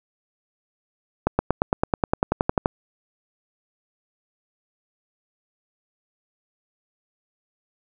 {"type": "accelerating click train", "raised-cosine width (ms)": 1, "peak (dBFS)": -4, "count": 15, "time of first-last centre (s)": [1.27, 2.659], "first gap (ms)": 120, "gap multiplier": 0.97, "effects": []}